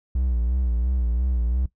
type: tone with vibrato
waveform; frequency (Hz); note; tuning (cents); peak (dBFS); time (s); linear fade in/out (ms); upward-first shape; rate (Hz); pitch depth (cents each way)
triangle; 61.1; B1; -18; -18; 0.15-1.66; 5; sine; 2.9; 88
effects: noise-tail reverb RT60 0.1 s tail -17 dB re dry